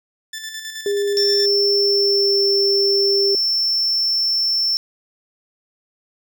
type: tone with tremolo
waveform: 15% pulse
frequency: 1760 Hz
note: A6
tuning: in tune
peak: -21 dBFS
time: 0.33-1.46 s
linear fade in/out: 5 ms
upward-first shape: square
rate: 9.4 Hz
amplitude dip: 45%
type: tone with pitch glide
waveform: sine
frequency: 404.8 to 398.5 Hz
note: G#4 to G4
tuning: -44 to +28 cents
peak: -17 dBFS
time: 0.86-3.35 s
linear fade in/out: 2 ms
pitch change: -28 cents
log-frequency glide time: 1.73-2.45 s
type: tone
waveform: triangle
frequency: 5380 Hz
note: E8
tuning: 34 cents sharp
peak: -15 dBFS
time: 1.17-4.77 s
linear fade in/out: 0 ms
effects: none